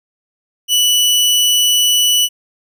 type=tone; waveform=sawtooth; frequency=2960 Hz; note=F#7; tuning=in tune; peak=-7 dBFS; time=0.68-2.29 s; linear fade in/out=50 ms; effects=none